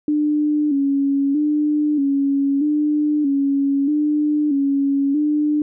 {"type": "tone with vibrato", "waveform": "sine", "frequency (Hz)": 288.3, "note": "D4", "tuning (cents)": -32, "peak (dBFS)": -15, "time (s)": [0.08, 5.62], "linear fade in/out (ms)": 2, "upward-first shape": "square", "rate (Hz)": 0.79, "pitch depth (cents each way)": 63, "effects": []}